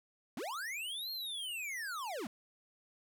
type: linear two-way sweep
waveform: square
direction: up then down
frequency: 186.2 to 4294 to 186.2 Hz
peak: -39 dBFS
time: 0.37-2.27 s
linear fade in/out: 2 ms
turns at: 1.11 s
effects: none